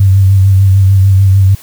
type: tone with vibrato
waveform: sine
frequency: 96.6 Hz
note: G2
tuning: 25 cents flat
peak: -3 dBFS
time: 0-1.55 s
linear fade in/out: 5 ms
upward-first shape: sine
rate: 6.7 Hz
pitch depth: 36 cents each way
effects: white hiss -36 dBFS RMS until 1.62 s